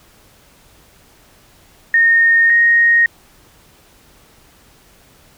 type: tone pair in turn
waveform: sine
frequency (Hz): 1841 / 1865.6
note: A#6 / A#6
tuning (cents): -22 / +1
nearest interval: unison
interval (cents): 23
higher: second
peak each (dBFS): -8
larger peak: neither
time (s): 1.94-2.5 / 2.5-3.06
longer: neither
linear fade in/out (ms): 2
effects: pink hiss -49 dBFS RMS until 5.37 s